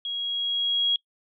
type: tone with level ramp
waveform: sine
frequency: 3300 Hz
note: G#7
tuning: 12 cents flat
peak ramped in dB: -28 to -19 dBFS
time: 0.05-0.96 s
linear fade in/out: 2 ms
effects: noise-tail reverb RT60 0.1 s tail -24 dB re dry